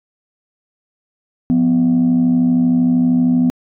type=tone pair together; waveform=sine; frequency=175.9 / 248.8 Hz; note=F3 / B3; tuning=+13 / +13 cents; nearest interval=tritone; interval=600 cents; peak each=-16 / -10 dBFS; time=1.5-3.5 s; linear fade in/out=0 ms; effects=tanh soft clip ceiling -7 dBFS